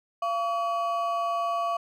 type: ring-modulated tone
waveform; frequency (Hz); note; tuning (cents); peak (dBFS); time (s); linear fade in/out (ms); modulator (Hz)
triangle; 911; A#5; -40; -20; 0.22-1.77; 5; 225
effects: none